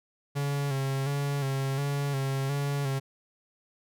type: tone with vibrato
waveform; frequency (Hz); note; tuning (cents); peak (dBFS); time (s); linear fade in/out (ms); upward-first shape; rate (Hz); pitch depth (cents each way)
45% pulse; 138.59; C#3; 0; -27; 0.35-3; 20; square; 1.4; 39
effects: none